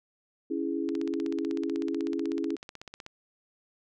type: chord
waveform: sine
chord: C# minor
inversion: none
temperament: equal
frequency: 277.2 / 329.6 / 415.3 Hz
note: C#4 / E4 / G#4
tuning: 0 / 0 / 0 cents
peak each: -32 / -31 / -35 dBFS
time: 0.5-2.56 s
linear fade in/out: 10 ms
type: click train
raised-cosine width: 0.2 ms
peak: -25 dBFS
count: 36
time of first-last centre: 0.89-3.064 s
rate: 16.1 Hz
effects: none